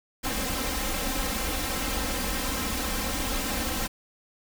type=noise with comb filter; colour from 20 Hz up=pink; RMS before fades=-29 dBFS; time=0.23-3.88 s; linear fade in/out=20 ms; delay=3.8 ms; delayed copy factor=+0.85; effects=none

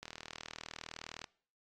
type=click train; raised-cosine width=0.2 ms; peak=-26 dBFS; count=49; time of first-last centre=0.03-1.242 s; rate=39.6 Hz; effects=noise-tail reverb RT60 0.5 s tail -23 dB re dry + AAC 32 kbps

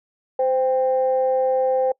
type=tone pair together; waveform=sine; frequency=518 / 790.7 Hz; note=C5 / G5; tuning=-17 / +15 cents; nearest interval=perfect fifth; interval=732 cents; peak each=-17 / -23 dBFS; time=0.39-1.92 s; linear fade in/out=5 ms; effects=noise-tail reverb RT60 0.1 s tail -25 dB re dry + tanh soft clip ceiling -9 dBFS

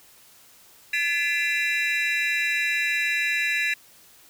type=tone cluster; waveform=triangle; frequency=1722 / 2030 / 2387 / 2697 / 3929 Hz; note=A6 / B6 / D7 / E7 / B7; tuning=-38 / +47 / +28 / +39 / -10 cents; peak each=-25 / -27 / -26 / -27 / -32 dBFS; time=0.93-3.74 s; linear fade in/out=5 ms; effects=white hiss -53 dBFS RMS until 4.29 s

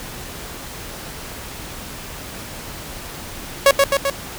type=tone with echo; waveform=sawtooth; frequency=554.4 Hz; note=C#5; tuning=in tune; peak=-4 dBFS; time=3.66-3.71 s; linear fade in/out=2 ms; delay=130 ms; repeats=3; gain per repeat=-3 dB; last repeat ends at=4.1 s; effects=pink hiss -33 dBFS RMS until 4.38 s

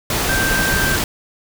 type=tone in noise; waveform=sine; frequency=1568 Hz; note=G6; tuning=in tune; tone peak=-18 dBFS; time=0.29-0.96 s; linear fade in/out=2 ms; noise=pink; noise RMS=-19 dBFS; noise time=0.1-1.04 s; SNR=-2 dB; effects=none

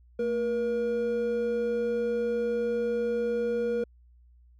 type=tone pair together; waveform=triangle; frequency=224.7 / 476.2 Hz; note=A3 / A#4; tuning=+37 / +37 cents; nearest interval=octave + minor second; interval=1300 cents; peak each=-32 / -24 dBFS; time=0.19-3.84 s; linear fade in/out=5 ms; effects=added 60 Hz sine -54 dBFS peak until 4.59 s

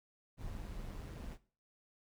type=noise with amplitude modulation; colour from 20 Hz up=brown; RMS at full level=-43 dBFS; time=0.37-1.38 s; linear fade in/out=50 ms; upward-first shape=sine; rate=161 Hz; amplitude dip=45%; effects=noise-tail reverb RT60 0.4 s tail -17 dB re dry

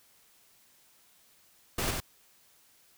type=noise with echo; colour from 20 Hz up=pink; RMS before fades=-31 dBFS; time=1.78-1.91 s; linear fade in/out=5 ms; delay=93 ms; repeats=1; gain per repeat=-3 dB; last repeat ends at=2.003 s; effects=white hiss -63 dBFS RMS until 2.97 s

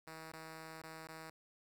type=tone with dropouts; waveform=5% pulse; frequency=160.1 Hz; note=D#3; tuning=50 cents sharp; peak=-37 dBFS; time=0.07-1.3 s; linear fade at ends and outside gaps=2 ms; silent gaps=0.32-0.335 / 0.819-0.837 / 1.072-1.087 s; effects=12-bit

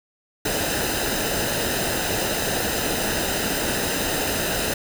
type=noise with comb filter; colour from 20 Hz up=pink; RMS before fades=-24 dBFS; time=0.45-4.74 s; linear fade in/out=5 ms; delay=0.89 ms; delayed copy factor=-0.6; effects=none

